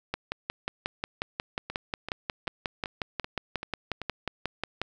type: two click trains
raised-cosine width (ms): 0.3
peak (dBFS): -13 / -19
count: 27 / 7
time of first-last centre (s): 0.14-4.816 / 1.7-4.017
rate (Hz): 5.56 / 2.59
effects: none